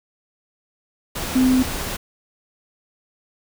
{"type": "tone in noise", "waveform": "sine", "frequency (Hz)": 256.9, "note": "C4", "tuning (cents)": -32, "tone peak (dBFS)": -13, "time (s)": [1.35, 1.63], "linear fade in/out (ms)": 10, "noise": "pink", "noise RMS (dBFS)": -27, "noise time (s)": [1.15, 1.97], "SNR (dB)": 11, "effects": []}